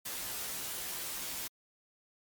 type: noise with comb filter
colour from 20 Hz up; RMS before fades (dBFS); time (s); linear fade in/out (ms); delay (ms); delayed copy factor
white; -39; 0.05-1.48; 10; 13; -0.9
effects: MP3 96 kbps